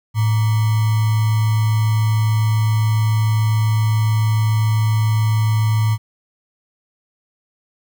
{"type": "tone with sample-and-hold", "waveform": "sine", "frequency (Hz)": 109.1, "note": "A2", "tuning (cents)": -14, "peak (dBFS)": -13, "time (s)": [0.14, 5.98], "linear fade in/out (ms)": 50, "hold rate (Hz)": 1050, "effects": []}